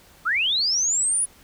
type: linear sweep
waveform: sine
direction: up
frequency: 1200 to 10000 Hz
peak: -19 dBFS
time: 0.25-1.26 s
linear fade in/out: 20 ms
effects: pink hiss -52 dBFS RMS until 1.43 s